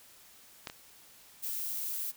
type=clicks; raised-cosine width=0.2 ms; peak=-20 / -25 dBFS; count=2; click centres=0.672 / 0.699 s
type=noise; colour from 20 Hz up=violet; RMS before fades=-36 dBFS; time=1.42-2.12 s; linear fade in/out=20 ms
effects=white hiss -57 dBFS RMS until 2.16 s